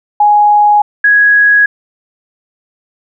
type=tone pair in turn; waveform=sine; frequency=832 / 1664 Hz; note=G#5 / G#6; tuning=+3 / +3 cents; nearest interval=octave; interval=1200 cents; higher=second; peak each=-4 dBFS; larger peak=neither; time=0.2-0.82 / 1.04-1.66 s; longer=neither; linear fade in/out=5 ms; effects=none